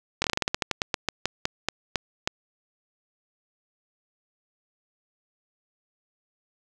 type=slowing click train; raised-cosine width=0.2 ms; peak=-6 dBFS; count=19; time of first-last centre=0.22-2.275 s; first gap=22 ms; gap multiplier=1.17; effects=none